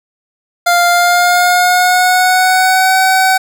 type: tone with pitch glide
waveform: 25% pulse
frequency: 698.5 to 757.3 Hz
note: F5 to F#5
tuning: 0 to +40 cents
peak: -4 dBFS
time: 0.66-3.38 s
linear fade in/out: 10 ms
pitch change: +140 cents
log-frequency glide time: 0.89-2.96 s
effects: none